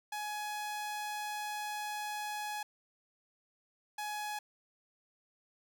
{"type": "tone bursts at uneven times", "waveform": "sawtooth", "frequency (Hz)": 840, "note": "G#5", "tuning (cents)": 19, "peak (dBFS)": -33, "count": 2, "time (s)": [[0.12, 2.63], [3.98, 4.39]], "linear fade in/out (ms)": 5, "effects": []}